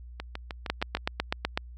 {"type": "two click trains", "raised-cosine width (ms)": 0.3, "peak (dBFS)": [-10, -19], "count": [8, 6], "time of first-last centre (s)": [[0.7, 1.575], [0.2, 0.97]], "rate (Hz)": [8, 6.49], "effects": ["added 60 Hz sine -42 dBFS peak until 1.77 s"]}